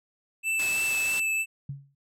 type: tone with vibrato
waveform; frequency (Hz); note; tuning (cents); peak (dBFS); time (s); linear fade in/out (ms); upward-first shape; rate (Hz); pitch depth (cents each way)
square; 2637; E7; 0; -25; 0.43-1.46; 50; sine; 3.1; 12
type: noise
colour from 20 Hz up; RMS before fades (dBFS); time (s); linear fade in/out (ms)
white; -34; 0.59-1.2; 5
type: tone with exponential decay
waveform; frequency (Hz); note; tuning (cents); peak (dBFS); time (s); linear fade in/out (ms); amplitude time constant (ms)
sine; 139.4; C#3; +10; -29; 1.69-1.95; 5; 55
effects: low-pass 12000 Hz 12 dB/octave